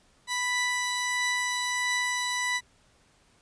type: tone pair together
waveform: sawtooth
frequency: 988.5 / 1975.5 Hz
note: B5 / B6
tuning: +1 / 0 cents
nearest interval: octave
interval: 1199 cents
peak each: -28 / -24 dBFS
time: 0.27-2.61 s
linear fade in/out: 50 ms
effects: pink hiss -63 dBFS RMS until 3.41 s + resampled to 22050 Hz